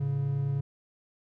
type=tone pair together; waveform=triangle; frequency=110 / 139.86 Hz; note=A2 / C#3; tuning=0 / +16 cents; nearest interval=major third; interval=416 cents; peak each=-32 / -25 dBFS; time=0-0.61 s; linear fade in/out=10 ms; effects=none